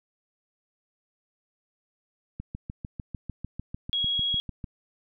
click train, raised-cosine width 5 ms, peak -22 dBFS, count 16, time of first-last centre 2.4-4.642 s, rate 6.69 Hz
sine tone, 3312 Hz, G#7, 5 cents flat, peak -24 dBFS, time 3.93-4.4 s, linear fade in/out 0 ms
effects none

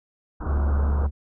pink low-pass noise, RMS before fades -32 dBFS, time 0.4-1.07 s, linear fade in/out 10 ms, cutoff 1500 Hz, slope 96 dB/octave
triangle tone, 71.2 Hz, C#2, 47 cents sharp, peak -17 dBFS, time 0.45-1.11 s, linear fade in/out 50 ms
effects none

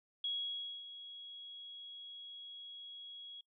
sine tone with ADSR envelope, 3322 Hz, G#7, in tune, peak -34 dBFS, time 0.24-3.41 s, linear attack 4 ms, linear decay 590 ms, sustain -13 dB, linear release 5 ms, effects noise-tail reverb RT60 0.1 s tail -23 dB re dry

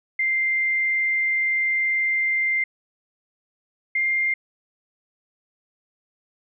sine tone pair in turn, 2093 / 2108 Hz, C7 / C7, 0 / +12 cents, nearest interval unison, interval 12 cents, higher second, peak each -19 dBFS, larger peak neither, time 0.19-2.64 / 3.95-4.34 s, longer first, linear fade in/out 5 ms, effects none

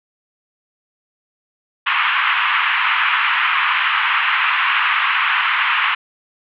pink band-pass noise, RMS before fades -17 dBFS, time 1.86-5.95 s, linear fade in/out 10 ms, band 1000 to 3000 Hz, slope 48 dB/octave, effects none

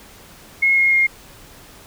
sine tone with pitch steps, 2165 / 2149 / 2133 Hz, C#7 / C7 / C7, -41 / +46 / +33 cents, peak -12 dBFS, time 0.62-1.07 s, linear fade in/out 10 ms, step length 150 ms, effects pink hiss -44 dBFS RMS until 1.86 s

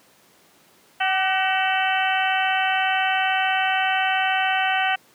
harmonic tone with a mistuned harmonic, 379 Hz, F#4, 42 cents sharp, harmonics 2 / 3 / 4 / 5 / 6 / 7 / 8, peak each -22 / -33 / -25 / -28 / -32 / -27 / -29 dBFS, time 1-4.96 s, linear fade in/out 10 ms, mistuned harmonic 3, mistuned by +62 cents, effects pink hiss -55 dBFS RMS until 5.14 s + high-pass 200 Hz 12 dB/octave

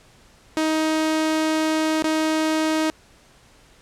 sawtooth tone with dropouts, 314.5 Hz, D#4, 19 cents sharp, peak -15 dBFS, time 0.57-2.9 s, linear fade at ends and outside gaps 0 ms, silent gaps 2.023-2.042 s, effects pink hiss -53 dBFS RMS until 3.81 s + low-pass 9000 Hz 12 dB/octave

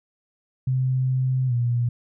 sine tone with pitch glide, 129.6 to 120.22 Hz, C3 to B2, -16 to -46 cents, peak -19 dBFS, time 0.67-1.89 s, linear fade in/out 5 ms, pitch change -130 cents, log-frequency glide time 1.47-1.53 s, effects none

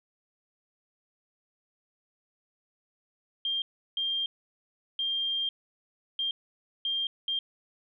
sine tone bursts at uneven times, 3195 Hz, G7, 32 cents sharp, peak -27 dBFS, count 6, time 3.45-3.62 / 3.97-4.26 / 4.99-5.49 / 6.19-6.31 / 6.85-7.07 / 7.28-7.39 s, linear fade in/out 2 ms, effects none

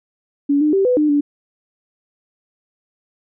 sine tone with pitch steps, 284.4 / 302.2 / 389.2 / 498.5 / 301.4 / 289.6 Hz, C#4 / D4 / G4 / B4 / D4 / D4, +45 / +50 / -12 / +16 / +45 / -24 cents, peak -12 dBFS, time 0.49-1.21 s, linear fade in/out 10 ms, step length 120 ms, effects none

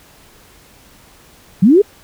sine linear sweep, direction up, 164.81 to 433.8 Hz, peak -5 dBFS, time 1.62-1.82 s, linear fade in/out 10 ms, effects pink hiss -46 dBFS RMS until 2.03 s

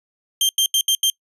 sawtooth tone bursts at uneven times, 3164 Hz, G7, 15 cents sharp, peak -11 dBFS, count 5, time 0.41-0.49 / 0.58-0.66 / 0.74-0.81 / 0.88-0.95 / 1.03-1.1 s, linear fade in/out 2 ms, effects noise-tail reverb RT60 0.1 s tail -25 dB re dry + resampled to 32000 Hz

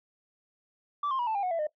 sine tone with pitch steps, 1161 / 1058.5 / 965.1 / 879.9 / 802.2 / 731.4 / 666.8 / 608 Hz, D6 / C6 / B5 / A5 / G5 / F#5 / E5 / D#5, -20 / +20 / -40 / 0 / +40 / -20 / +20 / -40 cents, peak -25 dBFS, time 1.03-1.67 s, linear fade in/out 5 ms, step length 80 ms, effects noise-tail reverb RT60 0.1 s tail -19 dB re dry + tanh soft clip ceiling -25 dBFS

